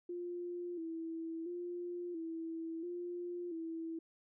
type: tone with vibrato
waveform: sine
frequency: 339.1 Hz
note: E4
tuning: 49 cents sharp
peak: -39 dBFS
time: 0.09-3.99 s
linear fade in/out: 5 ms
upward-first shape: square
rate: 0.73 Hz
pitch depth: 60 cents each way
effects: none